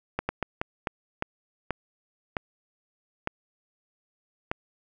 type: slowing click train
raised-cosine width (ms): 0.5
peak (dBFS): -12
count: 10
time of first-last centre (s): 0.19-4.515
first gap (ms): 100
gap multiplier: 1.37
effects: none